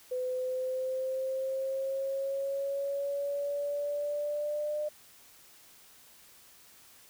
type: exponential sweep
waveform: sine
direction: up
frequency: 504 to 602 Hz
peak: -30 dBFS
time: 0.11-4.89 s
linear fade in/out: 10 ms
effects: white hiss -57 dBFS RMS until 7.09 s